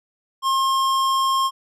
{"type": "tone with hard clipping", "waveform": "sine", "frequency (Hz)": 1069, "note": "C6", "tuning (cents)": 37, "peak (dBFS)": -19, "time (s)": [0.42, 1.51], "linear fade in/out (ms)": 50, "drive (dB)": 15, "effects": []}